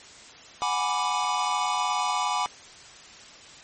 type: chord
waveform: square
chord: G# half-diminished seventh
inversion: third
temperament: equal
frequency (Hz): 740 / 830.6 / 987.8 / 1174.7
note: F#5 / G#5 / B5 / D6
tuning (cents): 0 / 0 / 0 / 0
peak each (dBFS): -32 / -31 / -29 / -30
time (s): 0.62-2.46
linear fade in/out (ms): 0
effects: white hiss -47 dBFS RMS until 3.63 s + MP3 32 kbps